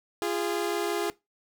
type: tone pair together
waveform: sawtooth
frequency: 344.8 / 410.7 Hz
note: F4 / G#4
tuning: -22 / -19 cents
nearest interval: minor third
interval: 303 cents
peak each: -26 dBFS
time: 0.22-1.1 s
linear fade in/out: 0 ms
effects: noise-tail reverb RT60 0.2 s tail -20 dB re dry